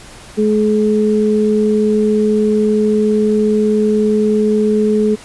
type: tone pair together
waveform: sine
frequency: 212.9 / 425.8 Hz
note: G#3 / G#4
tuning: +43 / +43 cents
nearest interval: octave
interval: 1200 cents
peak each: -13 dBFS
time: 0.37-5.16 s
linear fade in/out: 20 ms
effects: pink hiss -37 dBFS RMS until 5.24 s + resampled to 24000 Hz